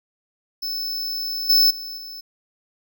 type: tone with level steps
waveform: square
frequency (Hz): 5260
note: E8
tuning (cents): -5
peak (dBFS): -25 / -13 / -31 / -34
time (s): 0.62-2.21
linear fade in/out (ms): 10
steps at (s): 1.49 / 1.7 / 1.97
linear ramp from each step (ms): 10
effects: none